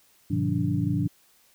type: tone cluster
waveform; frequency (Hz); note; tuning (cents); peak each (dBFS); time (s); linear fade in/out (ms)
sine; 102.3 / 124.9 / 156.3 / 182.6 / 290; G#2 / B2 / D#3 / F#3 / D4; -26 / +20 / +8 / -23 / -22; -29; 0.3-1.08; 10
effects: white hiss -61 dBFS RMS until 1.54 s